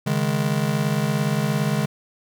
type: chord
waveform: square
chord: C# suspended second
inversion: none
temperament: just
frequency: 138.59 / 155.92 / 207.9 Hz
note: C#3 / D#3 / G#3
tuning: 0 / +4 / +2 cents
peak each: -25 dBFS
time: 0.06-1.86 s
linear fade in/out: 10 ms
effects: none